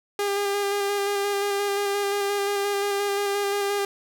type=tone with vibrato; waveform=sawtooth; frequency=402.9 Hz; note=G4; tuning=48 cents sharp; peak=-19 dBFS; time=0.19-3.85 s; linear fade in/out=2 ms; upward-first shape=square; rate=5.7 Hz; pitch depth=16 cents each way; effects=none